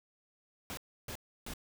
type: noise bursts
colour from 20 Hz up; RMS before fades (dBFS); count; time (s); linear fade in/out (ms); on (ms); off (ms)
pink; -42; 3; 0.7-1.536; 0; 72; 310
effects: none